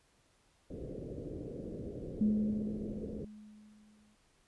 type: low-pass noise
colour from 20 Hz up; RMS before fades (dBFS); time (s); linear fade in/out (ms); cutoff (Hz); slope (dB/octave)
white; -43; 0.7-3.25; 5; 510; 48
type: tone with exponential decay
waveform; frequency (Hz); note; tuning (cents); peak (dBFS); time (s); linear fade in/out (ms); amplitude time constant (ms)
sine; 212.1; G#3; +37; -25; 2.21-4.15; 2; 420
effects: pink hiss -70 dBFS RMS until 4.47 s + resampled to 24000 Hz